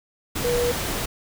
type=tone in noise; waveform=sine; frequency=483.9 Hz; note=B4; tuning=35 cents flat; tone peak=-20 dBFS; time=0.44-0.72 s; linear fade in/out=10 ms; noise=pink; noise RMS=-27 dBFS; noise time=0.35-1.06 s; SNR=+4 dB; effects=none